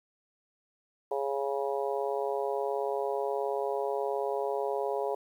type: harmonic tone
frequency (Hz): 138.59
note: C#3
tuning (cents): 0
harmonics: 3 / 4 / 5 / 6 / 7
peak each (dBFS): -32 / -34 / -36 / -38 / -39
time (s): 1.11-5.15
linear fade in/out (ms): 5
effects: 10-bit